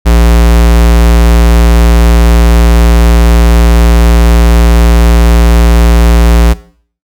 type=tone; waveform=square; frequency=58 Hz; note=A#1; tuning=8 cents flat; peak=-3 dBFS; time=0.05-6.54 s; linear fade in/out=20 ms; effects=noise-tail reverb RT60 0.5 s tail -18 dB re dry